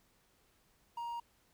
triangle tone with quantisation, 941 Hz, A#5, 16 cents sharp, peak -36 dBFS, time 0.97-1.2 s, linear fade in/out 5 ms, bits 11, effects pink hiss -71 dBFS RMS until 1.53 s

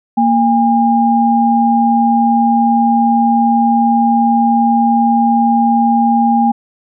sine tone pair together, 232.6 / 810 Hz, A#3 / G#5, -4 / -43 cents, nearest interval octave + minor seventh, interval 2161 cents, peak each -11 dBFS, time 0.17-6.52 s, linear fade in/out 10 ms, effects none

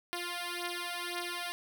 5% pulse beating tone pair, 349.2 / 351.1 Hz, F4 / F4, 0 / +9 cents, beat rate 1.9 Hz, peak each -27 dBFS, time 0.13-1.52 s, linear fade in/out 0 ms, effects none

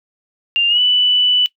sine tone with pitch glide, 2794 to 2977 Hz, F7 to F#7, 0 to +10 cents, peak -11 dBFS, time 0.56-1.46 s, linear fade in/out 0 ms, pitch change +110 cents, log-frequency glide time 0.68-0.8 s, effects noise-tail reverb RT60 0.1 s tail -19 dB re dry

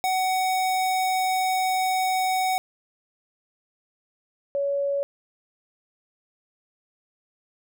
square / sine tone pair in turn, 749 / 562.1 Hz, F#5 / C#5, +21 / +24 cents, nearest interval perfect fourth, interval 497 cents, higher first, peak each -22 dBFS, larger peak neither, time 0.04-2.58 / 4.55-5.03 s, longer first, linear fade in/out 0 ms, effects none

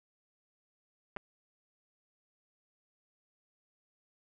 clicks, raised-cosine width 0.5 ms, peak -24 dBFS, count 2, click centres 1.164 / 1.169 s, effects none

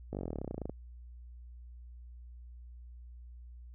slowing click train, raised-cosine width 2 ms, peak -24 dBFS, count 21, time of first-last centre 0.13-0.696 s, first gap 19 ms, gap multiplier 1.04, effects added 60 Hz sine -47 dBFS peak until 3.74 s

